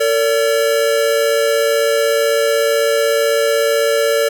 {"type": "tone pair together", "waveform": "square", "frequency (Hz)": [454, 572], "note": ["A#4", "D5"], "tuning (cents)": [-46, -46], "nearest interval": "major third", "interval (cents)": 400, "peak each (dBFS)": -16, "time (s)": [0, 4.29], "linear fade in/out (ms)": 10, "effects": []}